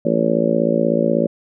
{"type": "harmonic tone", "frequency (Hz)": 56.3, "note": "A1", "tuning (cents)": 40, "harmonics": [3, 4, 5, 6, 7, 8, 9, 10], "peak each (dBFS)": [-23, -20, -25, -23, -26, -25, -23, -20], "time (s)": [0.05, 1.27], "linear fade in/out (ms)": 5, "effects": []}